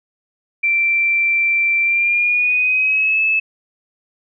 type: tone with pitch glide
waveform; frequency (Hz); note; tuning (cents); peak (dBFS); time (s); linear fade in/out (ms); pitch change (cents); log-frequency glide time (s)
sine; 2349 to 2606; D7 to E7; 0 to -20; -13; 0.63-3.4; 10; +180; 1.82-3.21
effects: none